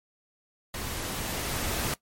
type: noise with level ramp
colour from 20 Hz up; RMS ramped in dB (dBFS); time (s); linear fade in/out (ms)
pink; -35 to -29; 0.74-1.94; 2
effects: noise-tail reverb RT60 0.1 s tail -19 dB re dry + MP3 64 kbps